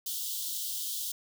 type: high-pass noise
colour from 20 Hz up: white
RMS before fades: -35 dBFS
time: 0.06-1.12 s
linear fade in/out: 5 ms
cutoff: 3000 Hz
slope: 96 dB/octave
effects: none